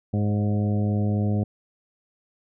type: harmonic tone with a mistuned harmonic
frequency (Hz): 103.83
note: G#2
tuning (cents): 0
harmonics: 1 / 2 / 3 / 4 / 5 / 6 / 7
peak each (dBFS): -22 / -25 / -34 / -36 / -37 / -40 / -40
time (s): 0.13-1.44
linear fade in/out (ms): 10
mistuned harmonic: 5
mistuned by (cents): +28
effects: none